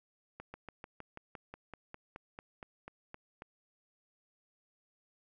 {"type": "slowing click train", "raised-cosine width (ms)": 0.5, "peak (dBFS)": -30, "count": 16, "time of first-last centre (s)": [0.4, 3.421], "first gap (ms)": 140, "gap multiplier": 1.05, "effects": []}